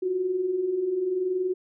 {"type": "tone pair together", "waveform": "sine", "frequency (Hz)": [349.2, 370], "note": ["F4", "F#4"], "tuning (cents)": [0, 0], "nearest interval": "minor second", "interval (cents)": 100, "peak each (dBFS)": [-33, -24], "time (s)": [0.02, 1.54], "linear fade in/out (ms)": 10, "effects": []}